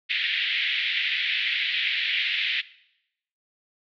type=band-pass noise; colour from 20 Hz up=pink; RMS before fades=-26 dBFS; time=0.09-2.62 s; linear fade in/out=20 ms; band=1900 to 3700 Hz; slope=48 dB/octave; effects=noise-tail reverb RT60 0.8 s tail -19 dB re dry